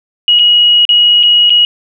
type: tone with dropouts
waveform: sine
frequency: 2901 Hz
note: F#7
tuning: 35 cents flat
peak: -4 dBFS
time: 0.28-1.65 s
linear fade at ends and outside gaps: 1 ms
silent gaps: 0.39-0.394 / 0.852-0.891 / 1.23-1.234 / 1.496-1.503 s
effects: none